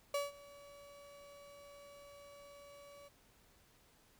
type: tone with ADSR envelope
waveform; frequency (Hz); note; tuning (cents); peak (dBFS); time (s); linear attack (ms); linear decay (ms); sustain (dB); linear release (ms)
35% pulse; 570; C#5; +48; -31; 0.14-3.09; 4; 170; -22; 16
effects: pink hiss -68 dBFS RMS until 4.19 s